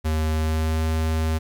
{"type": "tone with pitch glide", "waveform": "square", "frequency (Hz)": [78.4, 79.68], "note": ["D#2", "D#2"], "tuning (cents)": [14, 42], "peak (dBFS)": -21, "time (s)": [0.04, 1.39], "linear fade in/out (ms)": 20, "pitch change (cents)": 28, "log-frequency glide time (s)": [0.3, 0.84], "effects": ["10-bit"]}